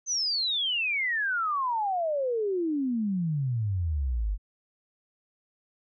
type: exponential sweep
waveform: sine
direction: down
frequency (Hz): 6272 to 46.3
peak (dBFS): -25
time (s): 0.06-4.38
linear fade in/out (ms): 50
effects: none